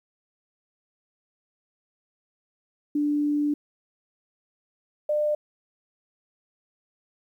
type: tone pair in turn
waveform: sine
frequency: 293.7 / 599.4 Hz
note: D4 / D5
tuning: 0 / +35 cents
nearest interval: octave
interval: 1235 cents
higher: second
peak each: -21 dBFS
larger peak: neither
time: 2.95-3.54 / 5.09-5.35 s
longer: first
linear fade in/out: 5 ms
effects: 10-bit